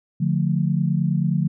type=chord; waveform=sine; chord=D minor; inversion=none; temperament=just; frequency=146.83 / 176.2 / 220.2 Hz; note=D3 / F3 / A3; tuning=0 / +16 / +2 cents; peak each=-21 / -21 / -27 dBFS; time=0.2-1.48 s; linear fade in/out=10 ms; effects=none